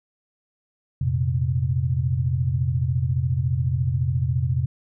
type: chord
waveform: sine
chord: F suspended fourth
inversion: none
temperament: equal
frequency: 87.31 / 116.54 / 130.81 Hz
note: F2 / Bb2 / C3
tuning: 0 / 0 / 0 cents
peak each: -25 / -26 / -22 dBFS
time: 1.01-4.66 s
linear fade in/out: 5 ms
effects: none